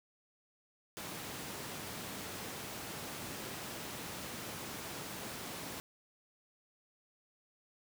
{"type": "high-pass noise", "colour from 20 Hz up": "pink", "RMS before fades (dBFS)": -44, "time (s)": [0.97, 5.8], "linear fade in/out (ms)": 0, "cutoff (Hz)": 120, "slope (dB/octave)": 12, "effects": []}